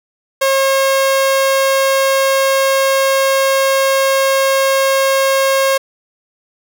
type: tone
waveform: sawtooth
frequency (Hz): 540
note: C#5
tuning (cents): -45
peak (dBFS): -7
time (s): 0.41-5.78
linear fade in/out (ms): 10
effects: none